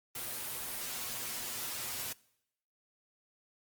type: noise with comb filter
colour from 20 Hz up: white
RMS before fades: -39 dBFS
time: 0.15-2.13 s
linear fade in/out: 5 ms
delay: 8.2 ms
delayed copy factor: +1
effects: noise-tail reverb RT60 0.8 s tail -23 dB re dry + Opus 32 kbps